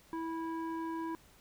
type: tone with low-pass filter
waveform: square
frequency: 327.4 Hz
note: E4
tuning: 12 cents flat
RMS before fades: -38 dBFS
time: 0.13-1.15 s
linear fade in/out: 0 ms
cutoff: 1200 Hz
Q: 2.3
effects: pink hiss -62 dBFS RMS until 1.4 s